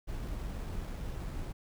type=noise with sample-and-hold; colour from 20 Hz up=brown; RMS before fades=-38 dBFS; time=0.07-1.53 s; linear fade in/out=20 ms; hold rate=8820 Hz; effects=none